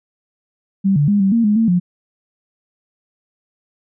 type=tone with pitch steps; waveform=sine; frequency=194.8 / 145.4 / 204.3 / 193.9 / 231.2 / 209 / 225.9 / 177.8 Hz; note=G3 / D3 / G#3 / G3 / A#3 / G#3 / A3 / F3; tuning=-11 / -17 / -28 / -19 / -14 / +11 / +46 / +31 cents; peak=-11 dBFS; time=0.84-1.8 s; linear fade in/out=20 ms; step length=120 ms; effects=none

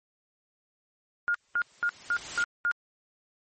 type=tone bursts; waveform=sine; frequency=1419 Hz; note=F6; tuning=27 cents sharp; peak=-23 dBFS; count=6; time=1.28-2.714 s; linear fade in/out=0 ms; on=64 ms; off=210 ms
type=noise with exponential growth; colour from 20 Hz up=white; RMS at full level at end=-33 dBFS; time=1.32-2.43 s; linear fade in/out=5 ms; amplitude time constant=240 ms
effects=MP3 32 kbps

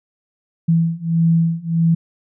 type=beating tone pair; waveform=sine; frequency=164.81 / 166.41 Hz; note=E3 / E3; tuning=0 / +17 cents; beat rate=1.6 Hz; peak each=-17 / -16 dBFS; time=0.68-1.95 s; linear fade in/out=10 ms; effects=none

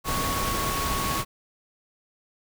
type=tone in noise; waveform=sine; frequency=1108.7 Hz; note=C#6; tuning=in tune; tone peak=-29 dBFS; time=0.04-1.25 s; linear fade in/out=50 ms; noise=pink; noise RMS=-28 dBFS; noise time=0.04-1.25 s; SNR=-4 dB; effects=none

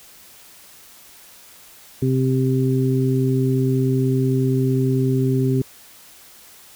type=harmonic tone; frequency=130.81 Hz; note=C3; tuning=in tune; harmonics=1 / 2 / 3; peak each=-18 / -21 / -23 dBFS; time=2.02-5.62 s; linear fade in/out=5 ms; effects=white hiss -46 dBFS RMS until 6.75 s

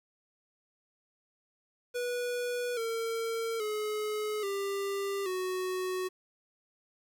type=tone with pitch steps; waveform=square; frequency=488.3 / 455.6 / 425.1 / 396.6 / 370.1 Hz; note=B4 / A#4 / G#4 / G4 / F#4; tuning=-20 / -40 / +40 / +20 / 0 cents; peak=-32 dBFS; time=1.94-6.09 s; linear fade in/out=20 ms; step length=830 ms; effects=10-bit

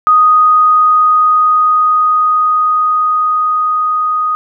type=tone with level ramp; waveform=sine; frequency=1244.5 Hz; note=D#6; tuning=in tune; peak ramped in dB=-4 to -11 dBFS; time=0.07-4.35 s; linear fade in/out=0 ms; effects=none

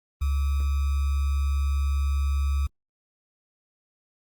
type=tone with sample-and-hold; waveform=sine; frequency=70 Hz; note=C#2; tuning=18 cents sharp; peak=-21 dBFS; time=0.21-2.67 s; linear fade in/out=10 ms; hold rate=1225 Hz; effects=Opus 24 kbps

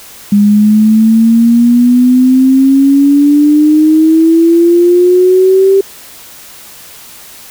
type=exponential sweep; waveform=sine; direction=up; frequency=202.9 to 392.1 Hz; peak=-3 dBFS; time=0.32-5.81 s; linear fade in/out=5 ms; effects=white hiss -33 dBFS RMS until 7.5 s

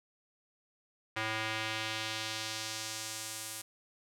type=tone with band-pass filter sweep; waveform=square; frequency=110 Hz; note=A2; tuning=in tune; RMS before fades=-38 dBFS; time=1.16-3.62 s; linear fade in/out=10 ms; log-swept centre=2000 to 10000 Hz; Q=1.1; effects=none

